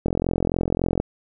click train, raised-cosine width 2 ms, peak -8 dBFS, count 42, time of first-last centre 0.06-1 s, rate 43.6 Hz, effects none

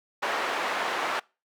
white band-pass noise, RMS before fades -29 dBFS, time 0.22-1.2 s, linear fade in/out 10 ms, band 470 to 1600 Hz, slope 12 dB/octave, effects noise-tail reverb RT60 0.3 s tail -25 dB re dry

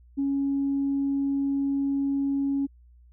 sine tone, 277.2 Hz, C#4, in tune, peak -22 dBFS, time 0.17-2.67 s, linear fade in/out 20 ms, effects tanh soft clip ceiling -18 dBFS + added 60 Hz sine -51 dBFS peak until 3.12 s

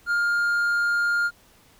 triangle tone, 1409 Hz, F6, 15 cents sharp, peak -18 dBFS, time 0.06-1.31 s, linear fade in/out 50 ms, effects pink hiss -56 dBFS RMS until 1.79 s

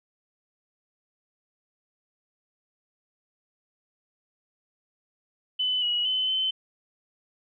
sine tone with pitch steps, 3013 / 2915 / 3038 / 3062 Hz, F#7 / F#7 / F#7 / G7, +31 / -26 / +45 / -41 cents, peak -23 dBFS, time 5.59-6.51 s, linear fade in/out 10 ms, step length 230 ms, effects none

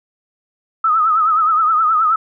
sine tone with vibrato, 1278 Hz, D#6, 46 cents sharp, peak -11 dBFS, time 0.84-2.16 s, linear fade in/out 5 ms, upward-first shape triangle, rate 9.5 Hz, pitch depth 94 cents each way, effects none

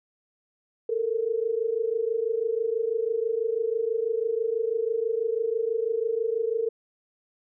sine tone pair together, 439.1 / 465.2 Hz, A4 / A#4, -4 / -4 cents, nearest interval minor second, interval 100 cents, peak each -27 / -26 dBFS, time 0.89-6.69 s, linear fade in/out 5 ms, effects none

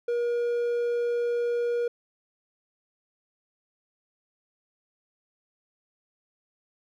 triangle tone, 476.8 Hz, A#4, 39 cents sharp, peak -22 dBFS, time 0.08-1.88 s, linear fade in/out 5 ms, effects none

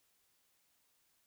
silence, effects white hiss -75 dBFS RMS until 1.26 s

